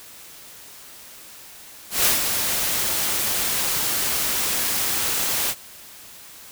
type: noise with ADSR envelope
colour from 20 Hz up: white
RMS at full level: -17 dBFS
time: 1.9-5.55 s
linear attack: 150 ms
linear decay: 150 ms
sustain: -6 dB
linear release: 51 ms
effects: white hiss -43 dBFS RMS until 6.51 s